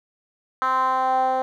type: tone with band-pass filter sweep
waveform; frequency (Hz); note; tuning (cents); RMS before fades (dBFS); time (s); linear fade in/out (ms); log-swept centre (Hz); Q
10% pulse; 260; C4; -11; -21; 0.62-1.42; 0; 1200 to 650; 4.4
effects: none